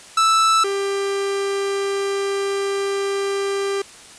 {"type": "tone pair in turn", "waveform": "45% pulse", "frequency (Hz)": [1318.5, 395.9], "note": ["E6", "G4"], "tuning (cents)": [0, 17], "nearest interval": "octave + major sixth", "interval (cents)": 2083, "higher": "first", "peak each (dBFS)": [-13, -20], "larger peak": "first", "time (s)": [[0.17, 0.64], [0.64, 3.82]], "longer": "second", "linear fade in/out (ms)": 5, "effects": ["white hiss -42 dBFS RMS until 4.18 s", "resampled to 22050 Hz"]}